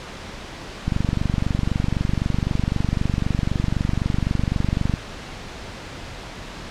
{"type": "click train", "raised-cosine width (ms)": 5, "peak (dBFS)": -8, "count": 98, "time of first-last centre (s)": [0.88, 4.939], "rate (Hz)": 23.9, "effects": ["pink hiss -35 dBFS RMS until 6.7 s", "low-pass 5000 Hz 12 dB/octave"]}